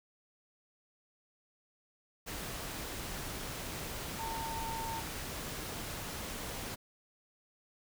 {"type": "tone in noise", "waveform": "sine", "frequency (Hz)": 905, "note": "A5", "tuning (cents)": 48, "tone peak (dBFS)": -38, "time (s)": [4.18, 5.01], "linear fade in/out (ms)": 20, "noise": "pink", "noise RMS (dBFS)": -41, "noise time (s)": [2.26, 6.76], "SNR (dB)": 0, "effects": []}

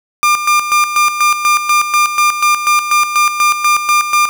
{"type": "tone with tremolo", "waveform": "30% pulse", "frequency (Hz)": 1200, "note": "D6", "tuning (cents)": 37, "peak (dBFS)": -5, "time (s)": [0.23, 4.29], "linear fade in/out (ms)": 0, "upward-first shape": "square", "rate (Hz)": 4.1, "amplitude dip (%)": 65, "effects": []}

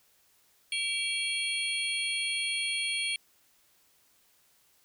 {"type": "tone cluster", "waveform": "sine", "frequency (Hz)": [2311, 2740, 3269, 4316, 9550], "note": ["D7", "F7", "G#7", "C#8", "D9"], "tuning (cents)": [-28, -34, -28, -47, 28], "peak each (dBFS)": [-33, -38, -33, -37, -38], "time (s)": [0.72, 3.16], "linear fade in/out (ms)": 2, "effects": ["white hiss -66 dBFS RMS until 4.84 s"]}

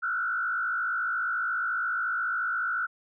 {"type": "tone with frequency modulation", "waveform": "sine", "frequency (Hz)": 1427, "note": "F6", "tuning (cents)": 37, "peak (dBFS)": -26, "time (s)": [0.02, 2.87], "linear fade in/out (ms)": 20, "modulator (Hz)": 54.3, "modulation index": 1.6, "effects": []}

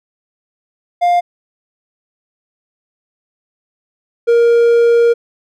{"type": "tone pair in turn", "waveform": "triangle", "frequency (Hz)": [703, 469.2], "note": ["F5", "A#4"], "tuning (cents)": [11, 11], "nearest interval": "perfect fifth", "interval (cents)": 700, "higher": "first", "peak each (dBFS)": [-7, -5], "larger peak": "second", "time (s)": [[1.01, 1.21], [4.27, 5.14]], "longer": "second", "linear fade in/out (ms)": 20, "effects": []}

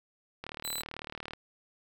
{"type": "click train", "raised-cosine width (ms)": 0.3, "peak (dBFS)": -23, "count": 35, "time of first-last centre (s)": [0.44, 1.335], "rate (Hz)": 38}
{"type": "tone", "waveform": "15% pulse", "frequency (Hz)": 4000, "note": "B7", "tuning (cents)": 21, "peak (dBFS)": -27, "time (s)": [0.64, 0.82], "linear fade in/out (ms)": 10}
{"effects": []}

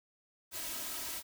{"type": "noise with comb filter", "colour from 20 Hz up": "white", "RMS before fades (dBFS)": -40, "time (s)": [0.51, 1.23], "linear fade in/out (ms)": 50, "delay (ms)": 3.1, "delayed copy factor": 0.7, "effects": []}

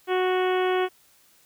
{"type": "harmonic tone", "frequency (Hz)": 368.9, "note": "F#4", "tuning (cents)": -5, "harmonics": [1, 2, 3, 4, 5, 6, 7, 8, 9], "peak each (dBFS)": [-22, -28, -32, -34, -36, -38, -39, -40, -41], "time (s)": [0.07, 0.89], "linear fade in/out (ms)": 50, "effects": ["white hiss -59 dBFS RMS until 1.45 s"]}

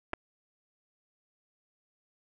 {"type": "clicks", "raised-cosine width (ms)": 0.5, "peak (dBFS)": -18, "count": 2, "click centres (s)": [0.133, 0.136], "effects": []}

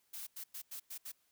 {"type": "noise bursts at uneven times", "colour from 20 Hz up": "blue", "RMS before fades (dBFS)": -45, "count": 6, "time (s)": [[0.13, 0.27], [0.36, 0.44], [0.54, 0.62], [0.71, 0.8], [0.9, 0.98], [1.05, 1.12]], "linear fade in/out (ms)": 10, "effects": ["white hiss -75 dBFS RMS until 1.31 s"]}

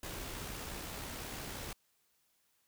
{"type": "noise with amplitude modulation", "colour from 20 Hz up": "pink", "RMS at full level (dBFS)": -42, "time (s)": [0.03, 1.73], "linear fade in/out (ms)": 2, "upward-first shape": "sine", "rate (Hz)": 65.8, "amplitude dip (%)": 30, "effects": ["white hiss -75 dBFS RMS until 2.67 s"]}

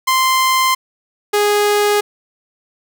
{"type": "tone pair in turn", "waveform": "sawtooth", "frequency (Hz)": [1043, 413.9], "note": ["C6", "G#4"], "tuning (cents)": [-6, -6], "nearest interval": "octave + major third", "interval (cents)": 1600, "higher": "first", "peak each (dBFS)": -8, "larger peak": "neither", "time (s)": [[0.07, 0.75], [1.33, 2.01]], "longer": "neither", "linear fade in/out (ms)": 10, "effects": []}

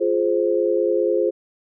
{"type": "chord", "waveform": "sine", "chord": "F minor", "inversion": "none", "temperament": "just", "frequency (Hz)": [349.2, 419.1, 523.8], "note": ["F4", "Ab4", "C5"], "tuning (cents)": [0, 16, 2], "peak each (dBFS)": -21, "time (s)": [0, 1.31], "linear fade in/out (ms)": 20, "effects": []}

